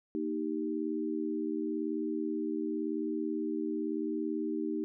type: chord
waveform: sine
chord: Eb major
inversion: second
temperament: equal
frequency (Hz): 233.1 / 311.1 / 392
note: Bb3 / Eb4 / G4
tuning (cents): 0 / 0 / 0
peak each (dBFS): -38 / -33 / -37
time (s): 0.15-4.84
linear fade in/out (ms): 0
effects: none